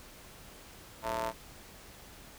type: ring-modulated tone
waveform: sawtooth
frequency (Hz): 116.6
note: A#2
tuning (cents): +1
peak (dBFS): -25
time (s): 1.02-1.33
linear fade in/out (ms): 50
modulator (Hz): 778
effects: pink hiss -52 dBFS RMS until 2.38 s